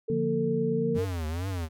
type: tone with pitch glide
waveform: sine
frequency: 445.3 to 458.6 Hz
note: A4 to A#4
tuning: +21 to -28 cents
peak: -27 dBFS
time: 0.08-1.05 s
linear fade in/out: 10 ms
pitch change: +51 cents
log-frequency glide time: 0.72-0.93 s
type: chord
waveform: sine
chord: Bb major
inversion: first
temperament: just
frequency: 145.68 / 174.81 / 233.1 Hz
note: D3 / F3 / Bb3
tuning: -14 / +2 / 0 cents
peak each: -32 / -31 / -30 dBFS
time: 0.1-0.99 s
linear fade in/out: 2 ms
type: tone with vibrato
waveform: square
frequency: 86.6 Hz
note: F2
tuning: 14 cents flat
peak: -30 dBFS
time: 0.94-1.69 s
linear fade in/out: 50 ms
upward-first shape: triangle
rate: 2.3 Hz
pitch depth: 230 cents each way
effects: none